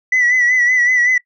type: tone with vibrato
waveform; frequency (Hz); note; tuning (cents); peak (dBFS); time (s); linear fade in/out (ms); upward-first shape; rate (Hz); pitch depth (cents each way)
sine; 1975.5; B6; 0; -9; 0.12-1.18; 5; sine; 5.3; 50
effects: noise-tail reverb RT60 0.1 s tail -21 dB re dry + tanh soft clip ceiling -8 dBFS